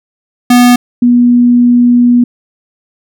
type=tone pair in turn; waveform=square / sine; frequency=245.1 / 242.6 Hz; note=B3 / B3; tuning=-13 / -31 cents; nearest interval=unison; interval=18 cents; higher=first; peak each=-3 dBFS; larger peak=neither; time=0.5-0.76 / 1.02-2.24 s; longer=second; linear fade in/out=5 ms; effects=none